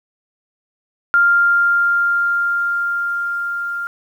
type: tone with level ramp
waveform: sine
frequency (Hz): 1396.9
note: F6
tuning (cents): 0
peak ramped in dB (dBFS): -9 to -21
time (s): 1.14-3.87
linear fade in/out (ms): 0
effects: 8-bit